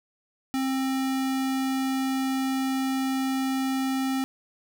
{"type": "tone", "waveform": "square", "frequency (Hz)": 265.1, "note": "C4", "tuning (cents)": 23, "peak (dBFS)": -25, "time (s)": [0.54, 4.24], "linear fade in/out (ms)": 0, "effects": []}